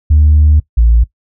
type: tone pair in turn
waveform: sine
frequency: 75.6 / 57.13 Hz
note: D#2 / A#1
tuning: -49 / -34 cents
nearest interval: perfect fourth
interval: 485 cents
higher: first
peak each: -3 dBFS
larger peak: neither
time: 0.1-0.6 / 0.77-1.04 s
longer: first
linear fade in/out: 10 ms
effects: noise-tail reverb RT60 0.1 s tail -19 dB re dry + tanh soft clip ceiling -1 dBFS